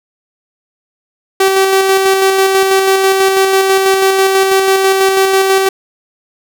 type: tone with tremolo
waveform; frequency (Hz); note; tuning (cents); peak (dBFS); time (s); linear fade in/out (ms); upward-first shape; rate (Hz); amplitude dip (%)
sawtooth; 385.1; G4; -31; -3; 1.4-5.69; 5; square; 6.1; 30
effects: none